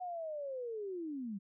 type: linear sweep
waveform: sine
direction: down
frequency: 740 to 186.6 Hz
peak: -38 dBFS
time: 0-1.39 s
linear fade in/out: 20 ms
effects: none